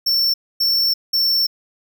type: tone bursts at uneven times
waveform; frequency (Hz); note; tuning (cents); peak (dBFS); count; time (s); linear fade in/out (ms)
square; 5420; E8; +47; -15; 3; 0.06-0.34 / 0.6-0.94 / 1.13-1.47; 10
effects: none